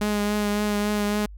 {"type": "tone with vibrato", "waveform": "sawtooth", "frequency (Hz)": 207.7, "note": "G#3", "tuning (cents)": 0, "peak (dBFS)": -18, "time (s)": [0.01, 1.26], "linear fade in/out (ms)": 5, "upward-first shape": "triangle", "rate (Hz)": 3.6, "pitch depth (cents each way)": 22, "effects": ["added 50 Hz sine -38 dBFS peak until 1.37 s"]}